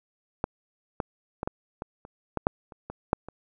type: clicks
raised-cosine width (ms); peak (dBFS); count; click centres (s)
1; -11 / -13 / -16 / -14 / -19 / -29 / -13 / -6 / -30 / -22 / -6 / -25; 12; 0.441 / 1.002 / 1.431 / 1.475 / 1.821 / 2.051 / 2.373 / 2.469 / 2.722 / 2.9 / 3.131 / 3.286
effects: none